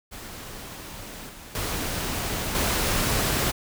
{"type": "noise with level steps", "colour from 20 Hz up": "pink", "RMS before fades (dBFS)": [-39, -43, -29, -24], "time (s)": [0.11, 3.52], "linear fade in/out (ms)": 20, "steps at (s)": [1.29, 1.55, 2.55], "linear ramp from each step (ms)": 2, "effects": []}